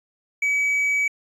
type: tone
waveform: triangle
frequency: 2279 Hz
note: C#7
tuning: 47 cents sharp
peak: -17 dBFS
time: 0.42-1.08 s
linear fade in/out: 5 ms
effects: resampled to 24000 Hz